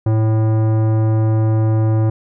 sine tone with tanh clipping, 110 Hz, A2, in tune, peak -14 dBFS, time 0.06-2.1 s, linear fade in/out 5 ms, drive 16 dB, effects none

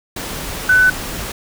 sine tone in noise, 1500 Hz, F#6, 23 cents sharp, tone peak -8 dBFS, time 0.69-0.9 s, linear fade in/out 5 ms, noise pink, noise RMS -26 dBFS, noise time 0.16-1.32 s, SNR +15 dB, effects none

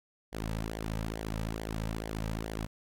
sawtooth tone with flanger, 54.4 Hz, A1, 19 cents flat, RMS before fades -36 dBFS, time 0.32-2.67 s, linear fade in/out 20 ms, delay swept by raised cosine 0.76 to 2.86 ms, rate 2.3 Hz, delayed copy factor -0.7, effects AAC 64 kbps

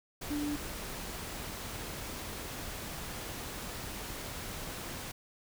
sine tone in noise, 293.7 Hz, D4, in tune, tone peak -32 dBFS, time 0.3-0.56 s, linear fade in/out 10 ms, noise pink, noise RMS -41 dBFS, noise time 0.21-5.12 s, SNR +6 dB, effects none

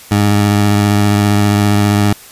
20% pulse tone with vibrato, 102.8 Hz, G#2, 17 cents flat, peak -4 dBFS, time 0.11-2.13 s, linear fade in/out 5 ms, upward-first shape triangle, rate 15 Hz, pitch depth 24 cents each way, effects white hiss -37 dBFS RMS until 2.31 s + resampled to 32000 Hz

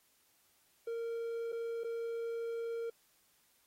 triangle tone with dropouts, 462.4 Hz, A#4, 14 cents flat, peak -34 dBFS, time 0.87-2.9 s, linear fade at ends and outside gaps 5 ms, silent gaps 1.521-1.526 / 1.836-1.844 s, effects white hiss -71 dBFS RMS until 3.66 s + AAC 48 kbps

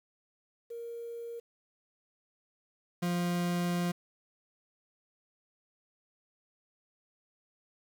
sine / 40% pulse tone pair in turn, 467.7 / 175.19 Hz, A#4 / F3, +6 / +6 cents, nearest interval octave + perfect fourth, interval 1700 cents, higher first, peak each -38 / -28 dBFS, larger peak second, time 0.7-1.4 / 3.02-3.92 s, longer second, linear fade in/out 10 ms, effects 10-bit

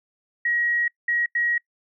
sine tone bursts at uneven times, 1900 Hz, A#6, 33 cents sharp, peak -20 dBFS, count 3, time 0.45-0.88 / 1.08-1.26 / 1.35-1.58 s, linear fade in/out 5 ms, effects noise-tail reverb RT60 0.1 s tail -24 dB re dry

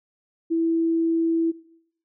sine tone, 329.6 Hz, E4, in tune, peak -19 dBFS, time 0.5-1.52 s, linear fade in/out 20 ms, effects noise-tail reverb RT60 0.7 s tail -19 dB re dry

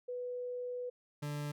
sine / 40% pulse tone pair in turn, 493.9 / 146.84 Hz, B4 / D3, 0 / 0 cents, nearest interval octave + major sixth, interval 2100 cents, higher first, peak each -37 / -36 dBFS, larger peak second, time 0.08-0.9 / 1.22-1.52 s, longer first, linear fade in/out 10 ms, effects none

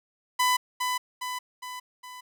sawtooth tone with echo, 1000 Hz, B5, 21 cents sharp, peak -17 dBFS, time 0.39-0.57 s, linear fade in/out 10 ms, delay 410 ms, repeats 4, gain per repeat -5 dB, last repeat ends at 2.21 s, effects none

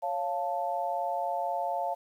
sine chord, Db augmented, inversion none, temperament equal, 554.4 / 698.5 / 880 Hz, Db5 / F5 / A5, 0 / 0 / 0 cents, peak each -35 / -31 / -33 dBFS, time 0.02-1.95 s, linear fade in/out 20 ms, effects 10-bit

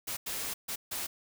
white noise bursts at uneven times, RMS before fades -36 dBFS, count 4, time 0.07-0.17 / 0.26-0.54 / 0.68-0.76 / 0.91-1.07 s, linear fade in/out 10 ms, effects none

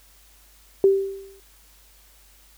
sine tone with exponential decay, 390.2 Hz, G4, 8 cents flat, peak -10 dBFS, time 0.84-1.4 s, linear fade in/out 1 ms, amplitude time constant 120 ms, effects added 50 Hz sine -55 dBFS peak until 2.57 s + white hiss -55 dBFS RMS until 2.57 s

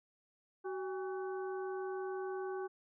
harmonic tone with a mistuned harmonic, 377.2 Hz, F#4, 33 cents sharp, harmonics 1 / 2 / 3 / 4, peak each -38 / -46 / -50 / -51 dBFS, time 0.64-2.68 s, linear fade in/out 20 ms, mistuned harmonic 2, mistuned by +120 cents, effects none

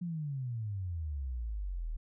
sine exponential sweep, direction down, 180 to 37.27 Hz, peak -34 dBFS, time 0.01-1.97 s, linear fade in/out 10 ms, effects none

